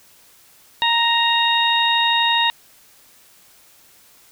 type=harmonic tone; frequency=932.3 Hz; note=A#5; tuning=in tune; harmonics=1 / 2 / 3 / 4; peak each=-19 / -22 / -22 / -19 dBFS; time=0.82-2.5 s; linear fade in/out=0 ms; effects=white hiss -51 dBFS RMS until 4.31 s